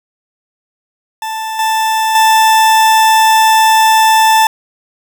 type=tone with level steps; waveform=40% pulse; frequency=882 Hz; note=A5; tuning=4 cents sharp; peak=-17 / -10 / -5 dBFS; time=1.22-4.47 s; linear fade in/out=2 ms; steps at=1.59 / 2.15 s; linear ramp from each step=2 ms; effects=none